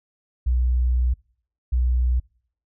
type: tone pair in turn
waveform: sine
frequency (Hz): 61.74 / 61.74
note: B1 / B1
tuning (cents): 0 / 0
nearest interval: unison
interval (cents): 0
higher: neither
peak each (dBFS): -17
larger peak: neither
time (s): 0.46-1.14 / 1.72-2.2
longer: first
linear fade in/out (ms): 10
effects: noise-tail reverb RT60 0.6 s tail -26 dB re dry